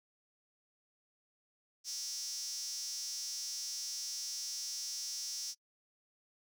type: tone with high-pass filter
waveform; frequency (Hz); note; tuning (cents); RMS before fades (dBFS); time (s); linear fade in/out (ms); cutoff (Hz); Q
sawtooth; 280; C#4; +18; -41; 1.84-5.55; 50; 5600; 6.8
effects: noise-tail reverb RT60 0.1 s tail -23 dB re dry